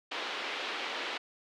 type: band-pass noise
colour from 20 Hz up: white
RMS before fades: -37 dBFS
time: 0.11-1.18 s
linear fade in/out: 10 ms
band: 300 to 3600 Hz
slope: 24 dB/octave
effects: none